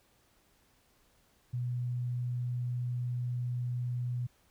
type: tone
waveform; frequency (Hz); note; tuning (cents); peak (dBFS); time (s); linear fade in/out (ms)
sine; 122.9; B2; -8; -31; 1.53-4.27; 10
effects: pink hiss -68 dBFS RMS until 4.5 s